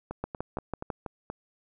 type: two click trains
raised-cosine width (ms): 1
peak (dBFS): -21 / -17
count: 6 / 5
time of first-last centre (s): 0.11-1.3 / 0.24-0.902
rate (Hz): 4.2 / 6.04
effects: none